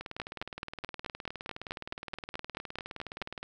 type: two click trains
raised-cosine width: 0.3 ms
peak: -19 / -23 dBFS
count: 15 / 67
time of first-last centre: 0.2-3.217 / 0.01-3.43 s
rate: 4.64 / 19.3 Hz
effects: none